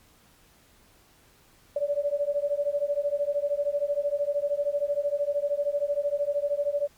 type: beating tone pair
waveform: sine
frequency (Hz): 570 / 583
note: C#5 / D5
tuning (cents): +48 / -13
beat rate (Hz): 13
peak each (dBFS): -27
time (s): 1.76-6.88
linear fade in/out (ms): 5
effects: pink hiss -59 dBFS RMS until 6.97 s + MP3 96 kbps